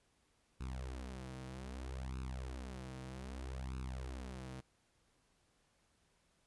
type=tone with flanger; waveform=sawtooth; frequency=64.6 Hz; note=C2; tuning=21 cents flat; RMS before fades=-45 dBFS; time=0.6-4.61 s; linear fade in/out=10 ms; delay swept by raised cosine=0.76 to 6.46 ms; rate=0.63 Hz; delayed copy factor=+1; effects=pink hiss -75 dBFS RMS until 6.46 s + resampled to 24000 Hz